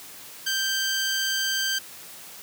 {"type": "tone", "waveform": "15% pulse", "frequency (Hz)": 1568, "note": "G6", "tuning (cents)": 0, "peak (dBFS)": -17, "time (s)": [0.46, 1.79], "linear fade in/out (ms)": 10, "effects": ["white hiss -43 dBFS RMS until 2.42 s", "high-pass 100 Hz 12 dB/octave"]}